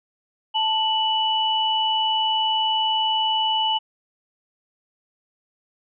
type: tone pair together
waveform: sine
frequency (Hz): 880 / 2960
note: A5 / F#7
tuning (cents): 0 / 0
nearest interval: octave + major sixth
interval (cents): 2100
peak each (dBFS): -22 / -21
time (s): 0.54-3.79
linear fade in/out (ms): 20
effects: none